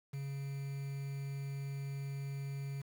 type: tone with quantisation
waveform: triangle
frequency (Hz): 138.59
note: C#3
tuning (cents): 0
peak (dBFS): -36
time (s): 0.13-2.82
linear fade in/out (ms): 10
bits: 9
effects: none